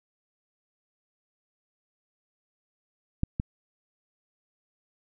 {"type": "clicks", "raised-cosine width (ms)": 5, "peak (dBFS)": [-12, -15], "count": 2, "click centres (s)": [3.234, 3.399], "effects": []}